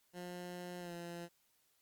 15% pulse tone with pitch glide, 177.8 to 171.94 Hz, F3 to F3, +31 to -27 cents, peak -38 dBFS, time 0.13-1.29 s, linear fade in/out 50 ms, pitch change -58 cents, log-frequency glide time 0.79-0.93 s, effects white hiss -75 dBFS RMS until 1.81 s + Opus 48 kbps

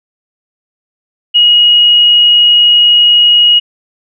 sine tone, 2892 Hz, F#7, 40 cents flat, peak -3 dBFS, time 1.34-3.6 s, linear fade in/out 20 ms, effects none

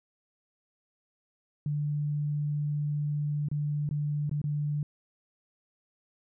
sine tone with dropouts, 147.5 Hz, D3, 8 cents sharp, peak -27 dBFS, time 1.66-4.83 s, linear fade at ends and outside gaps 2 ms, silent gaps 3.486-3.514 / 3.891-3.91 / 4.295-4.313 / 4.416-4.44 s, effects none

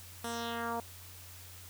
10% pulse tone with low-pass filter sweep, 233.1 Hz, A#3, in tune, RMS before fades -37 dBFS, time 0.24-0.8 s, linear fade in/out 2 ms, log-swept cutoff 11000 to 790 Hz, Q 2.2, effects added 90 Hz sine -52 dBFS peak until 1.69 s + white hiss -52 dBFS RMS until 1.69 s

